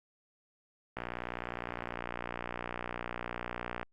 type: click train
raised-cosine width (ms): 0.5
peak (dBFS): -21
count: 172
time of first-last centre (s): 0.97-3.83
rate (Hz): 59.8
effects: Opus 48 kbps